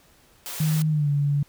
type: high-pass noise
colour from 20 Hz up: white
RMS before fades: -34 dBFS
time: 0.46-0.82 s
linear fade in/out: 0 ms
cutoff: 330 Hz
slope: 48 dB/octave
type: tone with pitch glide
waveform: sine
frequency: 155.56 to 143.48 Hz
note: D#3 to D3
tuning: 0 to -40 cents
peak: -19 dBFS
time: 0.6-1.43 s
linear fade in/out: 5 ms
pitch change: -140 cents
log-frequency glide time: 0.89-1.1 s
effects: pink hiss -57 dBFS RMS until 1.48 s